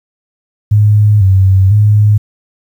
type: tone with vibrato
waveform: sine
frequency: 100.2 Hz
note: G2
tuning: 38 cents sharp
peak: -4 dBFS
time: 0.71-2.18 s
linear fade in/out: 10 ms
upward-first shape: square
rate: 1 Hz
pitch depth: 81 cents each way
effects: 7-bit